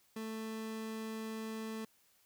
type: tone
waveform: 30% pulse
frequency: 220.9 Hz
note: A3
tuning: 7 cents sharp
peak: -37 dBFS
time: 0.16-1.85 s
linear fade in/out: 5 ms
effects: white hiss -70 dBFS RMS until 2.25 s